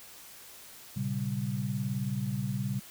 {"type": "chord", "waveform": "sine", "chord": "G diminished", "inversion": "first", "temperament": "equal with one note detuned", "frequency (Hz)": [116.54, 135.35, 196], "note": ["Bb2", "Db3", "G3"], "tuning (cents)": [0, -41, 0], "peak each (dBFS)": [-35, -33, -34], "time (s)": [0.96, 2.8], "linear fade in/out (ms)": 10, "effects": ["white hiss -50 dBFS RMS until 2.9 s"]}